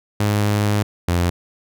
sawtooth tone pair in turn, 103.83 / 87.31 Hz, G#2 / F2, 0 / 0 cents, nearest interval minor third, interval 300 cents, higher first, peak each -12 dBFS, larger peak neither, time 0.2-0.83 / 1.08-1.3 s, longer first, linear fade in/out 5 ms, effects none

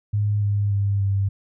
sine tone with pitch steps, 103.8 / 102.02 / 100.26 / 98.54 Hz, G#2 / G#2 / G2 / G2, 0 / -30 / +39 / +10 cents, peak -18 dBFS, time 0.13-1.29 s, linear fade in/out 10 ms, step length 290 ms, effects none

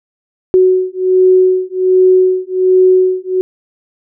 sine beating tone pair, 370.4 / 371.7 Hz, F#4 / F#4, +2 / +8 cents, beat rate 1.3 Hz, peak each -10 dBFS, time 0.54-3.41 s, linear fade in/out 0 ms, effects none

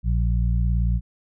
harmonic tone, 58.27 Hz, A#1, in tune, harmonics 1 / 2 / 3, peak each -19 / -25 / -29 dBFS, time 0.03-1.01 s, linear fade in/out 50 ms, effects none

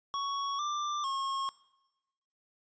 square tone with pitch steps, 1115 / 1183 / 1084 Hz, C#6 / D6 / C#6, +10 / +12 / -39 cents, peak -32 dBFS, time 0.14-1.49 s, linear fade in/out 0 ms, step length 450 ms, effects noise-tail reverb RT60 1.0 s tail -19 dB re dry + resampled to 16000 Hz

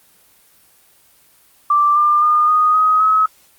sine tone with pitch steps, 1174.7 / 1195.2 / 1216.1 / 1237.4 / 1259 / 1281 Hz, D6 / D6 / D#6 / D#6 / D#6 / E6, 0 / +30 / -40 / -10 / +20 / -50 cents, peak -10 dBFS, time 1.7-3.26 s, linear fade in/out 5 ms, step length 260 ms, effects white hiss -52 dBFS RMS until 3.58 s + Opus 24 kbps

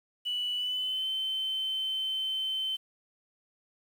sine tone with pitch glide, 2960 to 3080 Hz, F#7 to G7, 0 to -31 cents, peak -28 dBFS, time 0.25-2.77 s, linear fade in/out 20 ms, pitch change +69 cents, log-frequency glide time 0.56-1.08 s, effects tanh soft clip ceiling -25 dBFS + 9-bit

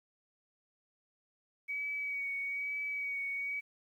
sine tone with vibrato, 2261 Hz, C#7, 34 cents sharp, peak -34 dBFS, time 1.68-3.61 s, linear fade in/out 20 ms, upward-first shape sine, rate 1.1 Hz, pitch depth 23 cents each way, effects 11-bit

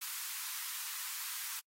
white high-pass noise, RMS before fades -41 dBFS, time 0.01-1.6 s, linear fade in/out 10 ms, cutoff 950 Hz, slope 48 dB/octave, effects noise-tail reverb RT60 0.1 s tail -26 dB re dry + AAC 48 kbps

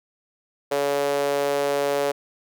sawtooth tone with high-pass filter, 142 Hz, C#3, 42 cents sharp, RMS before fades -23 dBFS, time 0.71-2.12 s, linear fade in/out 10 ms, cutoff 500 Hz, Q 5, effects none

